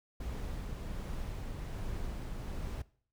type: noise with tremolo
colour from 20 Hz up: brown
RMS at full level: -38 dBFS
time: 0.2-2.82 s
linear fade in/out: 5 ms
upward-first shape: triangle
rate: 1.3 Hz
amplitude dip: 25%
effects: noise-tail reverb RT60 0.5 s tail -20 dB re dry